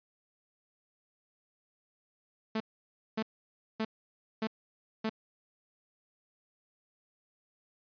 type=tone bursts; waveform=sawtooth; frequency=220 Hz; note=A3; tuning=in tune; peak=-26 dBFS; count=5; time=2.55-5.095 s; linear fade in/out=5 ms; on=53 ms; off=570 ms; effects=resampled to 11025 Hz